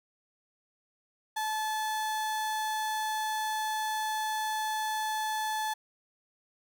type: tone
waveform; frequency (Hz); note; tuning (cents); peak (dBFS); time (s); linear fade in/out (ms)
35% pulse; 866; A5; -28; -28; 1.36-5.74; 10
effects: none